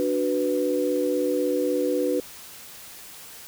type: chord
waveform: sine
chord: B minor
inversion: first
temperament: equal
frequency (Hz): 293.7 / 370 / 493.9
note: D4 / F#4 / B4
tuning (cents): 0 / 0 / 0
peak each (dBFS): -26 / -27 / -24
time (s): 0-2.2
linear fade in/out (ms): 0
effects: white hiss -43 dBFS RMS until 3.47 s